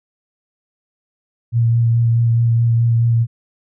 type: tone with vibrato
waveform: sine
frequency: 116.54 Hz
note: A#2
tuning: in tune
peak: -11 dBFS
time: 1.52-3.27 s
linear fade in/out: 50 ms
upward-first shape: sine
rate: 4.7 Hz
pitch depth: 16 cents each way
effects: none